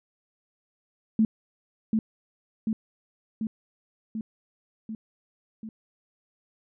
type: tone with echo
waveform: sine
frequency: 220 Hz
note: A3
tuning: in tune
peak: -17 dBFS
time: 1.19-1.25 s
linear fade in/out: 2 ms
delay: 740 ms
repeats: 6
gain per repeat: -3 dB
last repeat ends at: 5.69 s
effects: none